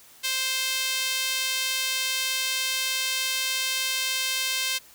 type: tone with high-pass filter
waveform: sawtooth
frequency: 523.3 Hz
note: C5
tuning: in tune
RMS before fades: -27 dBFS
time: 0.23-4.79 s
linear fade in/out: 20 ms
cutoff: 2900 Hz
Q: 1.2
effects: white hiss -52 dBFS RMS until 4.94 s